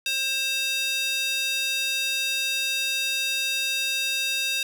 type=tone with high-pass filter; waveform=square; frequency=532 Hz; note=C5; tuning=29 cents sharp; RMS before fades=-26 dBFS; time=0.06-4.63 s; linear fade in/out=2 ms; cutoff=3100 Hz; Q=3.2; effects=none